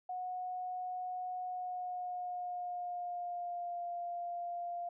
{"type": "tone with pitch glide", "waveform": "sine", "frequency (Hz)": [731, 697.6], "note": ["F#5", "F5"], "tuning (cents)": [-21, -2], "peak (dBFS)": -37, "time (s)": [0.09, 4.89], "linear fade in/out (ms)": 5, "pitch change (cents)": -81, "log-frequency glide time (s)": [1.43, 3.85], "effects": []}